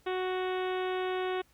harmonic tone, 370 Hz, F#4, in tune, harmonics 1 / 2 / 3 / 4 / 5 / 6 / 7 / 8 / 9 / 10, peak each -31 / -37 / -41 / -43 / -45 / -47 / -48 / -49 / -50 / -51 dBFS, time 0.06-1.42 s, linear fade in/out 10 ms, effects added 62 Hz sine -66 dBFS peak until 1.53 s + pink hiss -66 dBFS RMS until 1.53 s

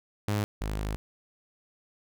sawtooth tone pair in turn, 103.83 / 52.1 Hz, G#2 / G#1, 0 / +6 cents, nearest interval octave, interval 1194 cents, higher first, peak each -22 / -26 dBFS, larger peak first, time 0.28-0.44 / 0.61-0.96 s, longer second, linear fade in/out 0 ms, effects none

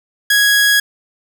sawtooth tone, 1661.2 Hz, G#6, in tune, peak -6 dBFS, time 0.3-0.8 s, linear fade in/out 5 ms, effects none

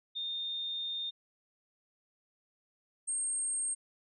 sine tone pair in turn, 3642 / 8533 Hz, A#7 / C9, -41 / +33 cents, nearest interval octave + minor third, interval 1474 cents, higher second, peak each -34 / -31 dBFS, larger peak second, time 0.15-1.11 / 3.07-3.75 s, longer first, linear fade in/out 20 ms, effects none

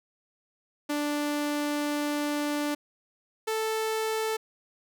sawtooth tone pair in turn, 293.7 / 440.1 Hz, D4 / A4, 0 / 0 cents, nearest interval perfect fifth, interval 700 cents, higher second, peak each -23 dBFS, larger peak neither, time 0.89-2.75 / 3.47-4.37 s, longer first, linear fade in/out 10 ms, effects none

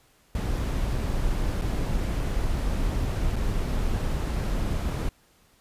brown noise with dropouts, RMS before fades -26 dBFS, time 0.35-5.09 s, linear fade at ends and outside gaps 1 ms, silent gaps 1.614-1.619 / 3.359-3.364 s, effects pink hiss -61 dBFS RMS until 5.6 s + resampled to 32000 Hz

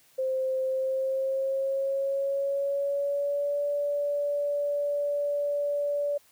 sine tone with pitch glide, 523.3 to 577.3 Hz, C5 to D5, 0 to -30 cents, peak -25 dBFS, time 0.18-6.18 s, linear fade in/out 10 ms, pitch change +170 cents, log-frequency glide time 0.64-3.64 s, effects white hiss -61 dBFS RMS until 6.31 s + high-pass 60 Hz 12 dB/octave

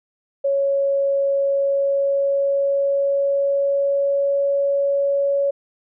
sine tone with pitch glide, 554.4 to 559.9 Hz, C#5 to C#5, 0 to +17 cents, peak -16 dBFS, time 0.44-5.51 s, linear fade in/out 10 ms, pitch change +17 cents, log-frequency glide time 1.3-4.45 s, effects none

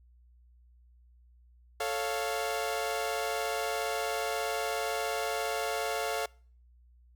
sawtooth chord, A augmented, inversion none, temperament equal, 440 / 554.4 / 698.5 Hz, A4 / C#5 / E#5, 0 / 0 / 0 cents, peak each -31 / -32 / -30 dBFS, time 1.8-6.26 s, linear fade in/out 5 ms, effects noise-tail reverb RT60 0.5 s tail -26 dB re dry + added 60 Hz sine -57 dBFS peak until 7.15 s

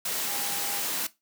sine tone in noise, 808 Hz, G#5, 48 cents flat, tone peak -40 dBFS, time 0.27-0.81 s, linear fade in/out 5 ms, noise white, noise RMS -30 dBFS, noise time 0.05-1.07 s, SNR -13 dB, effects noise-tail reverb RT60 0.2 s tail -17 dB re dry + high-pass 150 Hz 12 dB/octave

